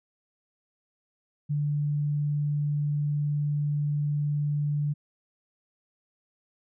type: tone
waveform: sine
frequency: 146.83 Hz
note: D3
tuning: in tune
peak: -24 dBFS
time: 1.49-4.94 s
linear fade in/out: 20 ms
effects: none